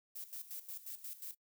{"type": "noise with tremolo", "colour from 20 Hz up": "violet", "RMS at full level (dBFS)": -45, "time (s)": [0.15, 1.35], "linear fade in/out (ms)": 10, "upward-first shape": "square", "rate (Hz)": 5.6, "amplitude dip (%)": 75, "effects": ["noise-tail reverb RT60 0.1 s tail -24 dB re dry"]}